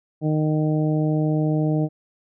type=harmonic tone; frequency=154 Hz; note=D#3; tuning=17 cents flat; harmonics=1 / 2 / 3 / 4 / 5; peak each=-20 / -23 / -30 / -30 / -36 dBFS; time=0.21-1.89 s; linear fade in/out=50 ms; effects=none